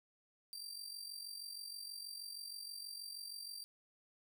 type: tone with amplitude modulation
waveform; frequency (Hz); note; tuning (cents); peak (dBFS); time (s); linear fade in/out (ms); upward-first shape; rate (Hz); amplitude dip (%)
sawtooth; 4699; D8; 0; -40; 0.53-3.64; 0; sine; 46.3; 65
effects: none